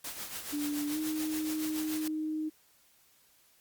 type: noise with tremolo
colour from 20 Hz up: white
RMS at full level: -38 dBFS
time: 0.04-2.08 s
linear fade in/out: 5 ms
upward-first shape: triangle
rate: 7 Hz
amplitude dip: 65%
type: tone with pitch glide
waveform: sine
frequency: 293.7 to 310.8 Hz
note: D4 to D#4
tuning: 0 to -2 cents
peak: -31 dBFS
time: 0.52-2.5 s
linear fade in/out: 20 ms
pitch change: +98 cents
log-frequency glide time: 0.89-0.98 s
effects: white hiss -65 dBFS RMS until 3.6 s + Opus 48 kbps